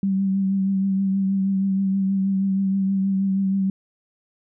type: tone with vibrato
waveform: sine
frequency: 193.7 Hz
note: G3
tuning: 20 cents flat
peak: -18 dBFS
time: 0.03-3.7 s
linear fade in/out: 2 ms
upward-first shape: triangle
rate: 6.3 Hz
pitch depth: 31 cents each way
effects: none